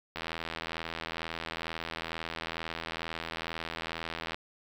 click train, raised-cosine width 0.3 ms, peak -19 dBFS, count 345, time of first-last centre 0.16-4.345 s, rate 82.2 Hz, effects 8-bit

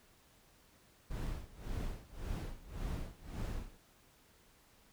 brown noise with tremolo, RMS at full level -38 dBFS, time 1.1-3.77 s, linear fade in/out 10 ms, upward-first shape sine, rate 1.8 Hz, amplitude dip 90%, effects pink hiss -66 dBFS RMS until 4.92 s

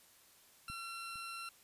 20% pulse tone, 1359 Hz, F6, 48 cents flat, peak -38 dBFS, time 0.68-1.49 s, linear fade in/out 2 ms
clicks, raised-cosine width 5 ms, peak -38 / -48 dBFS, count 2, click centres 0.7 / 1.157 s
effects white hiss -64 dBFS RMS until 1.63 s + resampled to 32000 Hz

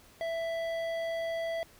sine tone with hard clipping, 662 Hz, E5, 7 cents sharp, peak -33 dBFS, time 0.21-1.63 s, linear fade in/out 0 ms, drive 11 dB, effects pink hiss -58 dBFS RMS until 1.79 s

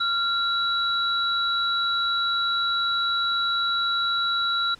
sine tone pair together, 1382 / 3914 Hz, F6 / B7, -19 / -16 cents, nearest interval octave + tritone, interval 1803 cents, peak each -24 dBFS, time 0-4.75 s, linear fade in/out 10 ms, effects pink hiss -53 dBFS RMS until 4.79 s + low-pass 8000 Hz 12 dB/octave

